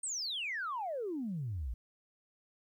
sine exponential sweep, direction down, 8780 to 53.6 Hz, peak -34 dBFS, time 0.03-1.74 s, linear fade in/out 5 ms, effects tanh soft clip ceiling -30 dBFS + 12-bit

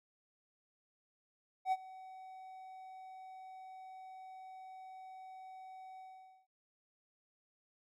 triangle tone with ADSR envelope, 754 Hz, F#5, 32 cents sharp, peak -26 dBFS, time 1.65-6.47 s, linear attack 71 ms, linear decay 40 ms, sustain -21 dB, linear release 480 ms, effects none

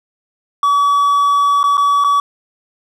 triangle tone with dropouts, 1140 Hz, C#6, 48 cents sharp, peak -8 dBFS, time 0.63-2.2 s, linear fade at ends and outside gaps 2 ms, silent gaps 1.631-1.639 / 1.771-1.778 / 2.04-2.045 s, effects none

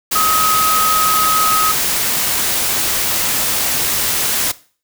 sine tone in noise, 1267 Hz, D#6, 31 cents sharp, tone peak -13 dBFS, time 0.15-1.72 s, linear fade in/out 10 ms, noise white, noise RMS -17 dBFS, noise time 0.11-4.52 s, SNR +1 dB, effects noise-tail reverb RT60 0.4 s tail -18 dB re dry

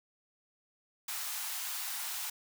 white high-pass noise, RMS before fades -38 dBFS, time 1.08-2.3 s, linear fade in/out 5 ms, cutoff 710 Hz, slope 48 dB/octave, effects none

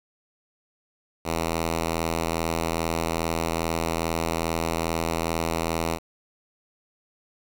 5% pulse tone, 82.41 Hz, E2, in tune, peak -13 dBFS, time 1.24-5.99 s, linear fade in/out 50 ms, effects 8-bit

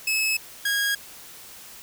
sawtooth tone pair in turn, 2589 / 1639.9 Hz, E7 / G#6, -32 / -22 cents, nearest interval minor sixth, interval 790 cents, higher first, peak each -18 dBFS, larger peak neither, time 0.07-0.37 / 0.65-0.95 s, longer neither, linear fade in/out 5 ms, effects white hiss -44 dBFS RMS until 1.82 s

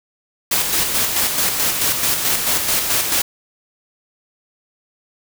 white noise with tremolo, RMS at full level -17 dBFS, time 0.51-3.22 s, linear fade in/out 5 ms, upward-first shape square, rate 4.6 Hz, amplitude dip 40%, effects none

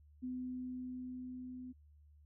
sine tone with level ramp, 252.9 Hz, B3, 41 cents sharp, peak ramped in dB -38 to -45 dBFS, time 0.22-1.73 s, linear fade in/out 20 ms, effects added 74 Hz sine -60 dBFS peak until 2.25 s

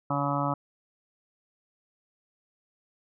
harmonic tone, 142 Hz, C#3, 42 cents sharp, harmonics 1 / 2 / 4 / 5 / 6 / 7 / 8 / 9, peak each -31 / -32 / -34 / -35 / -35 / -34 / -35 / -33 dBFS, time 0.1-0.54 s, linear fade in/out 5 ms, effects none

